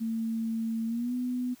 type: tone with pitch glide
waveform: sine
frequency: 225.6 to 248.9 Hz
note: A3 to B3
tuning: +44 to +14 cents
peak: -28 dBFS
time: 0-1.55 s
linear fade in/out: 20 ms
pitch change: +170 cents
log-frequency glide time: 0.86-1.14 s
effects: white hiss -58 dBFS RMS until 1.6 s